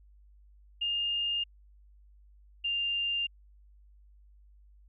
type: tone pair in turn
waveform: sine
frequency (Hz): 2821 / 2797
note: F7 / F7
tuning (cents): +17 / +2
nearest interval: unison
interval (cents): 15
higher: first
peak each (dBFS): -28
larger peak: neither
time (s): 0.81-1.44 / 2.64-3.27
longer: neither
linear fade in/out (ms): 10
effects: added 50 Hz sine -55 dBFS peak until 4.88 s